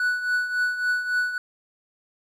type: tone with tremolo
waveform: triangle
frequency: 1480 Hz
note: F#6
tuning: in tune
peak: -17 dBFS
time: 0-1.38 s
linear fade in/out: 2 ms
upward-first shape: triangle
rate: 3.6 Hz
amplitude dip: 70%
effects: none